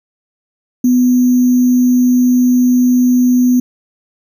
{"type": "tone with sample-and-hold", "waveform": "sine", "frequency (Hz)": 249.2, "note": "B3", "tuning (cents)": 16, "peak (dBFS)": -7, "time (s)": [0.84, 3.6], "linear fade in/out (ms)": 5, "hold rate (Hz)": 6300, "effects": []}